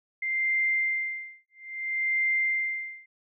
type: tone with tremolo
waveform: sine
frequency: 2093 Hz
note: C7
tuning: in tune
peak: -22 dBFS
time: 0.22-3.06 s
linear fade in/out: 5 ms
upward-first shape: sine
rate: 0.6 Hz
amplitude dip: 100%
effects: none